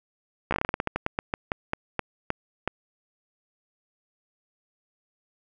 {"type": "slowing click train", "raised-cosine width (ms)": 0.5, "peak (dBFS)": -10, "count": 20, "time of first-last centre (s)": [0.51, 2.676], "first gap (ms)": 14, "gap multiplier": 1.2, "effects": []}